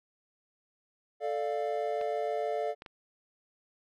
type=chord; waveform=triangle; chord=D minor; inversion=second; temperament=equal with one note detuned; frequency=440 / 592.1 / 698.5 Hz; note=A4 / D5 / F5; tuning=0 / +14 / 0 cents; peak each=-32 dBFS; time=1.2-2.75 s; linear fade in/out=50 ms
type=clicks; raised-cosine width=0.3 ms; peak=-29 dBFS; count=3; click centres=2.013 / 2.821 / 2.862 s
effects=none